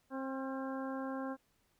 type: harmonic tone with a mistuned harmonic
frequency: 266 Hz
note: C4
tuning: 29 cents sharp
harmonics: 1 / 2 / 3 / 4 / 5 / 6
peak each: -39 / -43 / -47 / -47 / -51 / -51 dBFS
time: 0.1-1.37 s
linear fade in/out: 50 ms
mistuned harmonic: 5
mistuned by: +40 cents
effects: pink hiss -75 dBFS RMS until 1.79 s